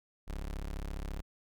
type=tone; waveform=30% pulse; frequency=34.65 Hz; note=C#1; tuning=in tune; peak=-34 dBFS; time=0.27-1.22 s; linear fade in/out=20 ms; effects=none